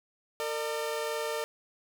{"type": "tone pair together", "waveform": "sawtooth", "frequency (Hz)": [455.4, 600], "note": ["A#4", "D5"], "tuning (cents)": [-40, 37], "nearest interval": "perfect fourth", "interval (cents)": 477, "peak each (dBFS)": [-29, -31], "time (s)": [0.4, 1.44], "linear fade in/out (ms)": 0, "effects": []}